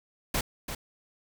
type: noise with echo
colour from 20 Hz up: pink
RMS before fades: -28 dBFS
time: 0.34-0.41 s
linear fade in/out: 5 ms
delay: 340 ms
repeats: 1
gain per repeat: -8 dB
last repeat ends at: 0.75 s
effects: none

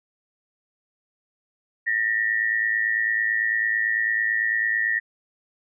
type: tone pair together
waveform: sine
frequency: 1800 / 1909 Hz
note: A6 / A#6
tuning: +39 / +41 cents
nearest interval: minor second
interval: 102 cents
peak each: -23 dBFS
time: 1.86-5 s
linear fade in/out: 20 ms
effects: none

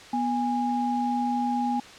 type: tone pair together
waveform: sine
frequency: 244.7 / 823 Hz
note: B3 / G#5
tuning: -16 / -16 cents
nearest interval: octave + major sixth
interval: 2100 cents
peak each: -26 dBFS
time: 0.13-1.8 s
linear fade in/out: 5 ms
effects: white hiss -45 dBFS RMS until 1.98 s + low-pass 5000 Hz 12 dB/octave

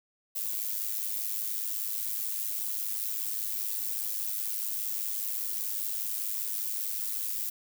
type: noise with amplitude modulation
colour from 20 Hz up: violet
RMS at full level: -30 dBFS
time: 0.35-7.5 s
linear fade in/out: 10 ms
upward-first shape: sine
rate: 105 Hz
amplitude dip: 65%
effects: none

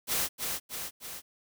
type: noise with echo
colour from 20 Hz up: white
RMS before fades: -29 dBFS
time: 0.07-0.29 s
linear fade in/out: 50 ms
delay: 310 ms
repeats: 3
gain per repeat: -4 dB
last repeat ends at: 1.22 s
effects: none

